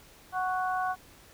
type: harmonic tone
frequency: 370 Hz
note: F#4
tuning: in tune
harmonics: 2 / 3 / 4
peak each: -29 / -33 / -35 dBFS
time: 0.32-0.96 s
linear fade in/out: 50 ms
effects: pink hiss -55 dBFS RMS until 1.33 s

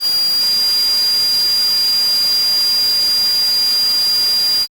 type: tone in noise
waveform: sine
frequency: 4800 Hz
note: D8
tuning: 37 cents sharp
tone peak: -12 dBFS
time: 0-4.67 s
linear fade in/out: 50 ms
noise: white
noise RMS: -26 dBFS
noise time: 0-4.67 s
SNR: +11 dB
effects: Opus 24 kbps

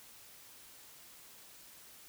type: silence
effects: white hiss -56 dBFS RMS until 2.08 s

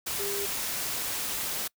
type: tone in noise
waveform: sine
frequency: 401.6 Hz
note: G4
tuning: 42 cents sharp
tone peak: -33 dBFS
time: 0.19-0.46 s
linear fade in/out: 10 ms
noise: white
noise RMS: -32 dBFS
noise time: 0.06-1.68 s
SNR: -4 dB
effects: noise-tail reverb RT60 0.1 s tail -25 dB re dry

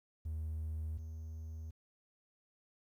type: tone pair in turn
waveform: triangle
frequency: 78.7 / 79.52 Hz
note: D#2 / D#2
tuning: +20 / +38 cents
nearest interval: unison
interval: 18 cents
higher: second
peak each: -34 / -40 dBFS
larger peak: first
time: 0.25-0.98 / 0.98-1.71 s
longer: neither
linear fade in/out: 10 ms
effects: tanh soft clip ceiling -32 dBFS + 12-bit

